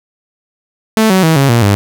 sawtooth tone with pitch steps, 220 / 188.23 / 161.05 / 137.79 / 117.9 / 100.87 Hz, A3 / F#3 / E3 / C#3 / A#2 / G2, 0 / +30 / -40 / -10 / +20 / +50 cents, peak -3 dBFS, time 0.97-1.75 s, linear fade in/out 0 ms, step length 130 ms, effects none

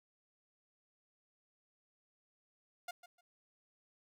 sawtooth tone with echo, 707 Hz, F5, 21 cents sharp, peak -37 dBFS, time 2.88-2.91 s, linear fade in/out 5 ms, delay 150 ms, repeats 2, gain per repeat -14 dB, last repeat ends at 3.21 s, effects none

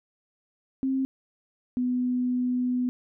sine tone pair in turn, 265.6 / 249.2 Hz, C4 / B3, +26 / +16 cents, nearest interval minor second, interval 110 cents, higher first, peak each -23 dBFS, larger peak neither, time 0.83-1.05 / 1.77-2.89 s, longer second, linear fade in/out 0 ms, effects none

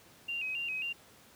sine tone with vibrato, 2654 Hz, E7, 11 cents sharp, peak -33 dBFS, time 0.28-0.93 s, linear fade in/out 10 ms, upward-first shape square, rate 3.7 Hz, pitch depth 80 cents each way, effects pink hiss -58 dBFS RMS until 1.35 s + high-pass 100 Hz 12 dB/octave

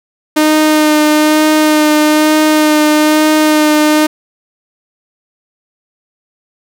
sawtooth tone with vibrato, 305.9 Hz, D#4, 29 cents flat, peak -3 dBFS, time 0.36-4.07 s, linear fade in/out 10 ms, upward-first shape sine, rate 1.1 Hz, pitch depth 16 cents each way, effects none

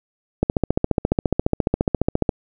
click train, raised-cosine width 2 ms, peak -3 dBFS, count 28, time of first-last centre 0.43-2.292 s, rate 14.5 Hz, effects none

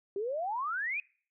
sine exponential sweep, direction up, 382 to 2551 Hz, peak -31 dBFS, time 0.16-1 s, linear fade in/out 2 ms, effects noise-tail reverb RT60 0.5 s tail -26 dB re dry

